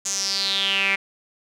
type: tone with band-pass filter sweep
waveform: sawtooth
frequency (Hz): 195.6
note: G3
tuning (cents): -4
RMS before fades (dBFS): -23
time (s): 0.05-0.96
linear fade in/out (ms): 10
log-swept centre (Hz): 6900 to 2200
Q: 6.6
effects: none